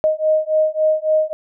sine beating tone pair, 621 / 624.6 Hz, D#5 / D#5, -3 / +7 cents, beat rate 3.6 Hz, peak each -17 dBFS, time 0.04-1.33 s, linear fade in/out 0 ms, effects none

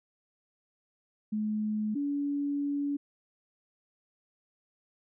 sine tone pair in turn, 213.4 / 285.4 Hz, G#3 / D4, +47 / -49 cents, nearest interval perfect fourth, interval 504 cents, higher second, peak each -28 dBFS, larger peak neither, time 1.32-1.95 / 1.95-2.97 s, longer second, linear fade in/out 10 ms, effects none

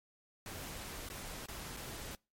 pink noise with dropouts, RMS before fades -45 dBFS, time 0.46-2.15 s, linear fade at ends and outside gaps 1 ms, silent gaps 1.088-1.1 / 1.459-1.485 / 1.766-1.77 s, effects noise-tail reverb RT60 0.3 s tail -26 dB re dry + MP3 64 kbps

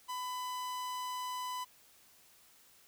45% pulse tone, 1000 Hz, B5, 21 cents sharp, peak -37 dBFS, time 0.08-1.65 s, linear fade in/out 20 ms, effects white hiss -63 dBFS RMS until 2.87 s

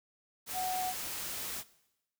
sine tone in noise, 740 Hz, F#5, in tune, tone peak -32 dBFS, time 0.53-0.94 s, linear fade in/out 50 ms, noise white, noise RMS -39 dBFS, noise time 0.46-1.64 s, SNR +4 dB, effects noise-tail reverb RT60 0.9 s tail -19 dB re dry

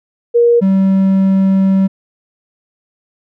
sine / triangle tone pair in turn, 473.3 / 192.33 Hz, A#4 / G3, +26 / -33 cents, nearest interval octave + major third, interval 1559 cents, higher first, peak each -6 dBFS, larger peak neither, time 0.34-0.61 / 0.61-1.88 s, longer second, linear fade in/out 20 ms, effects none

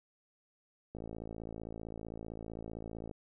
click train, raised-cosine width 2 ms, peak -30 dBFS, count 121, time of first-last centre 0.95-3.112 s, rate 55.5 Hz, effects none

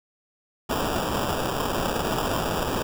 blue noise with sample-and-hold, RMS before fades -26 dBFS, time 0.69-2.83 s, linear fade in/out 10 ms, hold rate 2100 Hz, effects none

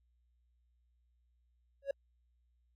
triangle tone with exponential growth, 554.4 Hz, C#5, in tune, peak -26 dBFS, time 1.82-1.91 s, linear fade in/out 5 ms, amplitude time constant 18 ms, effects added 60 Hz sine -70 dBFS peak until 2.75 s + AAC 64 kbps

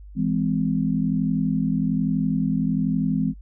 sine chord, E augmented, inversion none, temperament just, 164.81 / 206 / 257.5 Hz, E3 / G#3 / B#3, 0 / -14 / -28 cents, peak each -24 dBFS, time 0.15-3.34 s, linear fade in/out 50 ms, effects noise-tail reverb RT60 0.1 s tail -23 dB re dry + added 50 Hz sine -39 dBFS peak until 3.41 s

